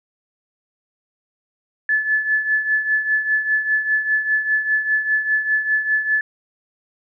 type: tone with tremolo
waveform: sine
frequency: 1730 Hz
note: A6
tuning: 30 cents flat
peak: -13 dBFS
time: 1.89-6.21 s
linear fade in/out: 2 ms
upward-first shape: triangle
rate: 5 Hz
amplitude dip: 75%
effects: none